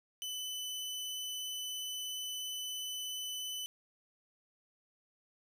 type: tone with vibrato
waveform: sawtooth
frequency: 3007 Hz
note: F#7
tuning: 27 cents sharp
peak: -35 dBFS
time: 0.22-3.66 s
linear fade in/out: 0 ms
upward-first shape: sine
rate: 17 Hz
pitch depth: 8 cents each way
effects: none